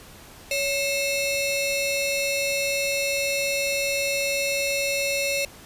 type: ring-modulated tone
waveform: sawtooth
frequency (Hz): 1600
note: G6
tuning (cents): +35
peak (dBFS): -16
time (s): 0.51-5.45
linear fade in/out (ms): 2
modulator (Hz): 1040
effects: pink hiss -46 dBFS RMS until 5.65 s + resampled to 32000 Hz